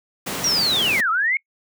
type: noise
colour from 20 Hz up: pink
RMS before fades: -26 dBFS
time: 0.26-1.01 s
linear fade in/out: 10 ms
type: linear two-way sweep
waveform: sine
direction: down then up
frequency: 5820 to 1244.5 to 2215 Hz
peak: -17 dBFS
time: 0.44-1.37 s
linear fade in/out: 2 ms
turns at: 1.1 s
effects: noise-tail reverb RT60 0.1 s tail -25 dB re dry + high-pass 150 Hz 12 dB/octave